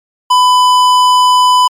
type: tone with tanh clipping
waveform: sine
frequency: 1000 Hz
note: B5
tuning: 21 cents sharp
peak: -7 dBFS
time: 0.3-1.68 s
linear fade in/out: 10 ms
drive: 16 dB
effects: MP3 96 kbps